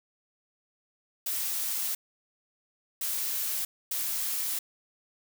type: noise bursts at uneven times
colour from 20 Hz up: blue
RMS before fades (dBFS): -31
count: 3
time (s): 1.26-1.95 / 3.01-3.65 / 3.91-4.59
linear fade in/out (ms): 5
effects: none